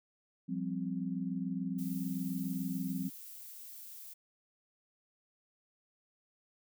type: chord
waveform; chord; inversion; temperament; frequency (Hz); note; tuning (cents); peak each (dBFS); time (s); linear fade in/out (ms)
sine; F suspended second; none; equal with one note detuned; 174.61 / 194.76 / 261.6; F3 / G3 / C4; 0 / -11 / 0; -38; 0.48-3.1; 20
type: noise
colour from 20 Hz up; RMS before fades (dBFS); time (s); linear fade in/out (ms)
violet; -49; 1.78-4.14; 10
effects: none